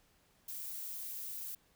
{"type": "noise", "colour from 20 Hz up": "violet", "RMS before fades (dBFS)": -43, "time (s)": [0.48, 1.55], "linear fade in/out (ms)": 5, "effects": ["pink hiss -70 dBFS RMS until 1.75 s"]}